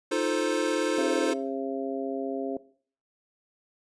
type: chord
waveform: square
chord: F dominant seventh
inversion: third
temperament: equal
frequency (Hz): 311.1 / 349.2 / 440 / 523.3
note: Eb4 / F4 / A4 / C5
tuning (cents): 0 / 0 / 0 / 0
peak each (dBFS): -31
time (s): 0.11-1.34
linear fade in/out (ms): 10
type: harmonic tone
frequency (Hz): 135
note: C#3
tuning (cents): -45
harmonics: 2 / 3 / 4 / 5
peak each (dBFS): -32 / -34 / -35 / -36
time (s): 0.98-2.57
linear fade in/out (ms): 2
effects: noise-tail reverb RT60 0.5 s tail -19 dB re dry + resampled to 22050 Hz